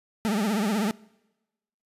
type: tone with vibrato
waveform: 40% pulse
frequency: 210.8 Hz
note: G#3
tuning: 26 cents sharp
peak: -22 dBFS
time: 0.25-0.91 s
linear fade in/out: 0 ms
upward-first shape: triangle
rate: 16 Hz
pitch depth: 170 cents each way
effects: noise-tail reverb RT60 1.0 s tail -23 dB re dry + resampled to 32000 Hz